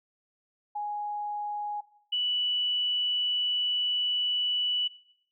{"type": "tone pair in turn", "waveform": "sine", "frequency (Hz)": [830.6, 2960], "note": ["G#5", "F#7"], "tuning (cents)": [0, 0], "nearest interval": "octave + minor seventh", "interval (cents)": 2200, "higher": "second", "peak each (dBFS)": [-30, -25], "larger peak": "second", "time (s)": [[0.75, 1.81], [2.12, 4.88]], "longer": "second", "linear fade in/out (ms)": 10, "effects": ["noise-tail reverb RT60 0.7 s tail -19 dB re dry"]}